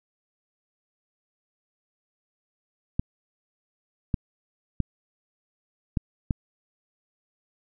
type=clicks; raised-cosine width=5 ms; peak=-11 dBFS; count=5; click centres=2.995 / 4.142 / 4.803 / 5.972 / 6.308 s; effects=none